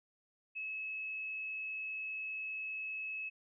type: tone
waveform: sine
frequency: 2585 Hz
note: E7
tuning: 34 cents flat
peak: -38 dBFS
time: 0.55-3.3 s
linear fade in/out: 20 ms
effects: none